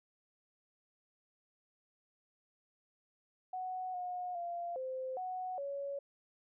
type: tone with pitch steps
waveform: sine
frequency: 741 / 722 / 692 / 519 / 739 / 560 Hz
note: F#5 / F#5 / F5 / C5 / F#5 / C#5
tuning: +2 / -43 / -16 / -14 / -2 / +18 cents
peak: -37 dBFS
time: 3.53-5.99 s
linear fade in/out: 5 ms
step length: 410 ms
effects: none

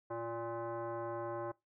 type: tone with frequency modulation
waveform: sine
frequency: 115.9 Hz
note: A#2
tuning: 10 cents flat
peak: -37 dBFS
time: 0.1-1.52 s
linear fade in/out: 10 ms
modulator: 465 Hz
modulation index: 2
effects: noise-tail reverb RT60 0.2 s tail -21 dB re dry

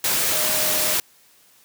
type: tone in noise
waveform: sine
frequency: 616 Hz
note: D#5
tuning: 17 cents flat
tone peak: -31 dBFS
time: 0.32-0.94 s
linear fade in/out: 2 ms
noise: white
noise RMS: -21 dBFS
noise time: 0.04-1 s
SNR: -13 dB
effects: white hiss -55 dBFS RMS until 1.64 s + high-pass 100 Hz 12 dB/octave

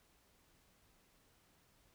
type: silence
effects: pink hiss -71 dBFS RMS until 1.94 s

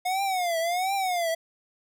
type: tone with vibrato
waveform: square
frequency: 720 Hz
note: F#5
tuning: 47 cents flat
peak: -25 dBFS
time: 0.05-1.35 s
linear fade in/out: 10 ms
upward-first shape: triangle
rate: 1.4 Hz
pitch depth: 180 cents each way
effects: none

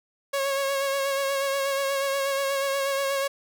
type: tone with vibrato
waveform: sawtooth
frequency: 550 Hz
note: C#5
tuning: 14 cents flat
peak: -20 dBFS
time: 0.33-3.28 s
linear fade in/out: 10 ms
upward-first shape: sine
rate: 8.3 Hz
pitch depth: 27 cents each way
effects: none

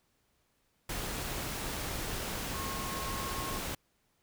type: tone in noise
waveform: sine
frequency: 1083 Hz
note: C#6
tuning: 41 cents flat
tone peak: -40 dBFS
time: 2.54-3.58 s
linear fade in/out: 5 ms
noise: pink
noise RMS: -37 dBFS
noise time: 0.89-3.75 s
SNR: -6 dB
effects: pink hiss -74 dBFS RMS until 4.22 s

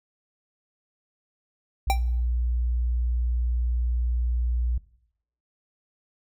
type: tone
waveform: sine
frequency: 60 Hz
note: B1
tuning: 49 cents flat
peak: -22 dBFS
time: 1.87-4.78 s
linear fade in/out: 5 ms
type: tone with exponential decay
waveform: square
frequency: 784 Hz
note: G5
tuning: in tune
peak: -17 dBFS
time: 1.9-2 s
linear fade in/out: 0 ms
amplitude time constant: 21 ms
effects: noise-tail reverb RT60 0.7 s tail -19 dB re dry

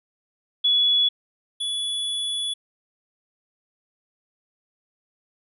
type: tone pair in turn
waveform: sine / square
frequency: 3396 / 3416 Hz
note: G#7 / G#7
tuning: +38 / +48 cents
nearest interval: unison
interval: 10 cents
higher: second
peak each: -16 / -25 dBFS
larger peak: first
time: 0.64-1.09 / 1.6-2.54 s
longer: second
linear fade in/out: 10 ms
effects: resampled to 32000 Hz

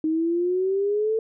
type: exponential sweep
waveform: sine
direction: up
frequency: 311.1 to 448.4 Hz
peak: -20 dBFS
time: 0.04-1.19 s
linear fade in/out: 2 ms
effects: none

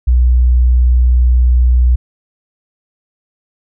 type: tone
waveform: sine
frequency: 61.5 Hz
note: B1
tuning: 7 cents flat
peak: -6 dBFS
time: 0.07-1.96 s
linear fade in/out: 10 ms
effects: none

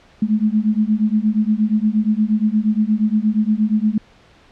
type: beating tone pair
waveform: sine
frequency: 210.2 / 218.7 Hz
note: G#3 / A3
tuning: +21 / -10 cents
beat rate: 8.5 Hz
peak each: -17 dBFS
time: 0.22-3.98 s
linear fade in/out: 5 ms
effects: pink hiss -50 dBFS RMS until 4.51 s + low-pass 4000 Hz 12 dB/octave

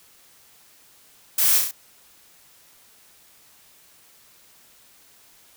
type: noise with echo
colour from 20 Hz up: blue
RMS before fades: -20 dBFS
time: 1.38-1.58 s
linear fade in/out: 5 ms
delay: 33 ms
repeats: 4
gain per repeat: -3 dB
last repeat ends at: 1.712 s
effects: white hiss -54 dBFS RMS until 5.56 s

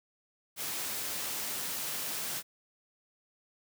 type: high-pass noise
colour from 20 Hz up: white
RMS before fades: -36 dBFS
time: 0.56-2.43 s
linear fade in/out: 50 ms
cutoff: 100 Hz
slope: 24 dB/octave
effects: none

